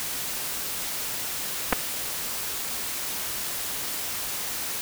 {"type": "clicks", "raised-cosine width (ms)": 0.5, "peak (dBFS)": -5, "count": 2, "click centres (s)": [1.726, 1.73], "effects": ["white hiss -31 dBFS RMS until 4.81 s"]}